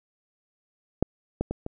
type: clicks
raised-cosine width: 2 ms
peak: -7 / -12 / -16 / -19 dBFS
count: 4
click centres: 1.026 / 1.41 / 1.51 / 1.664 s
effects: none